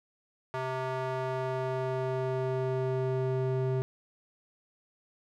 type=tone with band-pass filter sweep; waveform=square; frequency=130.2 Hz; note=C3; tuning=8 cents flat; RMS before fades=-31 dBFS; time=0.54-3.82 s; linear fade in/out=0 ms; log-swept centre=940 to 300 Hz; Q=1.1; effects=none